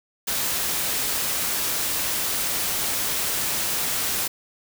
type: noise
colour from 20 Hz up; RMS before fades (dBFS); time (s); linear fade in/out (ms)
white; -25; 0.27-4.28; 10
effects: none